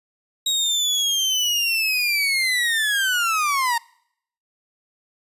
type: linear sweep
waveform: 30% pulse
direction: down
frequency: 3810 to 914 Hz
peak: -16 dBFS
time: 0.46-3.78 s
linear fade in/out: 5 ms
effects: noise-tail reverb RT60 0.7 s tail -25 dB re dry + resampled to 32000 Hz